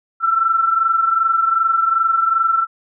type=tone pair together; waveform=sine; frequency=1336.4 / 1359 Hz; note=E6 / F6; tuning=+23 / -48 cents; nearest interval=unison; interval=29 cents; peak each=-14 / -20 dBFS; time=0.2-2.67 s; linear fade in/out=50 ms; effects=none